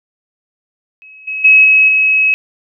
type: tone with level steps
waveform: sine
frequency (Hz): 2563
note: E7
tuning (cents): -49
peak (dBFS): -35 / -18 / -3 / -5 / -8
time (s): 1.02-2.34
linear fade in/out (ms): 0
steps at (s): 1.27 / 1.44 / 1.64 / 1.88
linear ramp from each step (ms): 10
effects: none